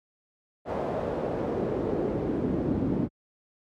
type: noise with band-pass filter sweep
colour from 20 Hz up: brown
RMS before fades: -28 dBFS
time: 0.65-3.09 s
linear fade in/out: 50 ms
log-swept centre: 630 to 270 Hz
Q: 1.9
effects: high-pass 60 Hz 12 dB/octave + MP3 96 kbps